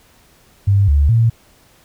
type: tone with pitch steps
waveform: sine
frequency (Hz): 99.7 / 71.7 / 114.8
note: G2 / D2 / A#2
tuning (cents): +30 / -41 / -26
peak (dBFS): -9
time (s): 0.67-1.3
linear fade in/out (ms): 10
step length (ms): 210
effects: pink hiss -51 dBFS RMS until 1.84 s